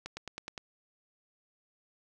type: accelerating click train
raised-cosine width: 0.2 ms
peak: -22 dBFS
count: 6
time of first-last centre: 0.06-0.578 s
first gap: 110 ms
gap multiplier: 0.97
effects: none